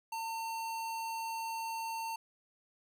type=tone; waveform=square; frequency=905 Hz; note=A5; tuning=48 cents sharp; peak=-37 dBFS; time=0.12-2.16 s; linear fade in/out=5 ms; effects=none